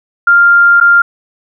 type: tone with dropouts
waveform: sine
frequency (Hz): 1396.9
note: F6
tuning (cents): 0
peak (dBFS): -3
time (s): 0.27-1.02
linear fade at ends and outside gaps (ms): 5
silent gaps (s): 0.802-0.81
effects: none